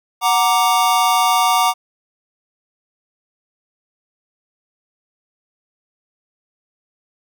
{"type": "chord", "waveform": "square", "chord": "Gb augmented", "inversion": "none", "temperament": "equal", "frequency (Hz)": [740, 932.3, 1174.7], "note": ["Gb5", "Bb5", "D6"], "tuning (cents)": [0, 0, 0], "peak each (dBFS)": -18, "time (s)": [0.21, 1.74], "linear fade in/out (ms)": 50, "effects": []}